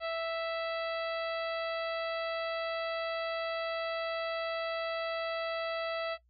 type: harmonic tone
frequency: 659.3 Hz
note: E5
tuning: in tune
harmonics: 1 / 2 / 3 / 4 / 5 / 6 / 7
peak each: -33 / -39 / -43 / -45 / -47 / -49 / -50 dBFS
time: 0-6.18 s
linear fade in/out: 50 ms
effects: noise-tail reverb RT60 0.1 s tail -18 dB re dry + added 60 Hz sine -65 dBFS peak until 6.29 s